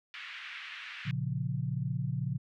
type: band-pass noise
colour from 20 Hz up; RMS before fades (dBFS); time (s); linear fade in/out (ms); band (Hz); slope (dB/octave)
white; -44; 0.14-1.11; 0; 1500 to 2800; 24
type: chord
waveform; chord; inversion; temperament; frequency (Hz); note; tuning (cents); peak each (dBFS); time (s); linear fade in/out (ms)
sine; Bb minor; none; equal; 116.54 / 138.59 / 174.61; Bb2 / Db3 / F3; 0 / 0 / 0; -35 / -33 / -37; 1.05-2.38; 20
effects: none